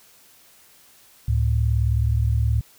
sine tone pair together, 71.01 / 110 Hz, C#2 / A2, +42 / 0 cents, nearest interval minor sixth, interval 758 cents, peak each -20 dBFS, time 1.28-2.61 s, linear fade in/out 5 ms, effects white hiss -53 dBFS RMS until 2.78 s

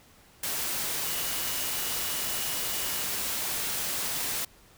sine tone in noise, 2910 Hz, F#7, 29 cents flat, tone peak -42 dBFS, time 1.05-3.03 s, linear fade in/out 5 ms, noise white, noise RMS -31 dBFS, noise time 0.43-4.45 s, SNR -14 dB, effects pink hiss -57 dBFS RMS until 4.77 s

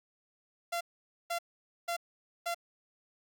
sawtooth tone bursts, 686 Hz, F5, 31 cents flat, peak -28 dBFS, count 4, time 0.72-2.546 s, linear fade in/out 10 ms, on 89 ms, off 490 ms, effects none

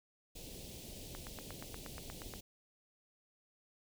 pink band-stop noise, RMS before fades -49 dBFS, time 0.35-2.41 s, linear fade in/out 10 ms, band 610 to 2800 Hz, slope 24 dB/octave
click train, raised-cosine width 0.5 ms, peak -31 dBFS, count 11, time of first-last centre 1.15-2.338 s, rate 8.42 Hz
effects none

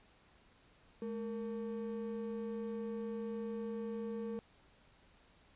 triangle ring-modulated tone, 338.1 Hz, E4, 44 cents sharp, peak -33 dBFS, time 1.02-4.39 s, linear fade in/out 0 ms, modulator 125 Hz, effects pink hiss -66 dBFS RMS until 5.55 s + resampled to 8000 Hz

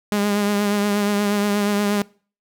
sawtooth tone with vibrato, 204.9 Hz, G#3, 23 cents flat, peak -14 dBFS, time 0.12-2.02 s, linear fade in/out 0 ms, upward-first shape triangle, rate 8.4 Hz, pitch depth 35 cents each way, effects noise-tail reverb RT60 0.4 s tail -23 dB re dry

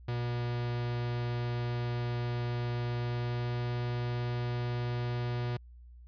45% pulse tone with pitch glide, 120.5 to 121.2 Hz, B2 to B2, -42 to -32 cents, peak -31 dBFS, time 0.08-5.57 s, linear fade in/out 5 ms, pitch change +10 cents, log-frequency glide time 2.95-3.7 s, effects added 60 Hz sine -49 dBFS peak until 6.07 s + resampled to 11025 Hz

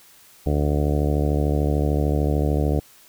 harmonic tone, 73.42 Hz, D2, in tune, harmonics 1 / 2 / 3 / 4 / 5 / 6 / 7 / 8 / 9 / 10, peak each -21 / -24 / -31 / -27 / -32 / -29 / -32 / -33 / -36 / -36 dBFS, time 0.46-2.8 s, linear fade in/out 5 ms, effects white hiss -51 dBFS RMS until 3.08 s

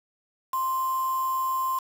sine tone with quantisation, 1046.5 Hz, C6, in tune, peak -24 dBFS, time 0.53-1.79 s, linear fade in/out 5 ms, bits 6, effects none

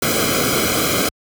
pink noise with comb filter, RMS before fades -18 dBFS, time 0.02-1.09 s, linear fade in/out 5 ms, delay 1.1 ms, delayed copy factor -0.95, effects high-pass 60 Hz 12 dB/octave

